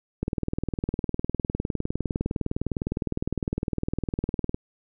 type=click train; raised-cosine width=3 ms; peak=-13 dBFS; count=86; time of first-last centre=0.23-4.545 s; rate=19.7 Hz; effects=none